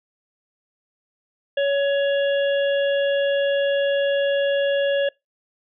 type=harmonic tone; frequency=560 Hz; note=C#5; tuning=18 cents sharp; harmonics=1 / 3 / 5 / 6; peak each=-18 / -28 / -32 / -34 dBFS; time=1.57-5.09 s; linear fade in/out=5 ms; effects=noise-tail reverb RT60 0.2 s tail -25 dB re dry